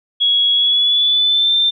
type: tone with pitch glide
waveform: sine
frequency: 3336 to 3575 Hz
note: G#7 to A7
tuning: +7 to +27 cents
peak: -11 dBFS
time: 0.2-1.71 s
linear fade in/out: 20 ms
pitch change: +120 cents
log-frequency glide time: 0.53-1.55 s
effects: none